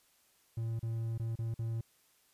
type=tone with dropouts; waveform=triangle; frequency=114 Hz; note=A#2; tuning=38 cents flat; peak=-31 dBFS; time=0.57-1.81 s; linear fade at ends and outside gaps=5 ms; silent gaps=0.794-0.828 / 1.179-1.196 / 1.356-1.388 / 1.542-1.59 s; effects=white hiss -69 dBFS RMS until 2.33 s + resampled to 32000 Hz